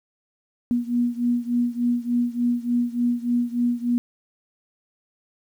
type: beating tone pair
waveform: sine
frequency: 239.8 / 243.2 Hz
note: A#3 / B3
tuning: +49 / -26 cents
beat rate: 3.4 Hz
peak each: -22 / -24 dBFS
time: 0.71-3.98 s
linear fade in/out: 0 ms
effects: 9-bit